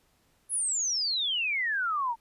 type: exponential sweep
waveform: sine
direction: down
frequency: 10850 to 891 Hz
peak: -26 dBFS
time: 0.49-2.16 s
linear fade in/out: 50 ms
effects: pink hiss -68 dBFS RMS until 2.2 s + resampled to 32000 Hz